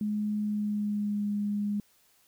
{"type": "tone with pitch glide", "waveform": "sine", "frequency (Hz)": [210, 205.7], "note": ["G#3", "G#3"], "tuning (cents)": [19, -16], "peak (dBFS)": -27, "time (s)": [0.01, 1.8], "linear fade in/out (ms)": 2, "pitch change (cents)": -35, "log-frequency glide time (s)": [0.39, 1.27], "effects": ["white hiss -65 dBFS RMS until 2.27 s"]}